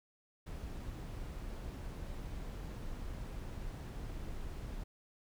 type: noise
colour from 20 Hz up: brown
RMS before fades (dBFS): -43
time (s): 0.46-4.84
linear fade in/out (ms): 10
effects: none